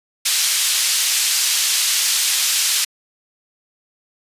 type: band-pass noise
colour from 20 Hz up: pink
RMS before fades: -18 dBFS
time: 0.25-2.85 s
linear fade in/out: 10 ms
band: 3600 to 11000 Hz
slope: 12 dB/octave
effects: resampled to 32000 Hz